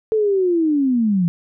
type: linear sweep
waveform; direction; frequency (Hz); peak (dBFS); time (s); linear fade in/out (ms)
sine; down; 444.7 to 165.3; -14; 0.12-1.28; 0
effects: none